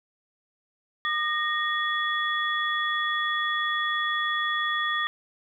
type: tone cluster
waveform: sine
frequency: 1211 / 1857 / 3394 Hz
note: D#6 / A#6 / G#7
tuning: -47 / -7 / +37 cents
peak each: -28 / -27 / -31 dBFS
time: 1.05-5.07 s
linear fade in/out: 0 ms
effects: 10-bit